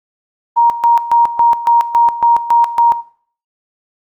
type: tone with tremolo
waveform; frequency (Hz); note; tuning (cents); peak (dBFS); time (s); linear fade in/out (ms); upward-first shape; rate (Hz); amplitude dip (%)
sine; 939; A#5; +12; -6; 0.56-3.02; 20; square; 3.6; 80
effects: noise-tail reverb RT60 0.5 s tail -18 dB re dry + Opus 24 kbps